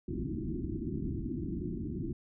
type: low-pass noise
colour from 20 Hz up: white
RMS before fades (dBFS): -36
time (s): 0.08-2.13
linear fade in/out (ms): 5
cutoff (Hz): 360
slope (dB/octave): 96
effects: none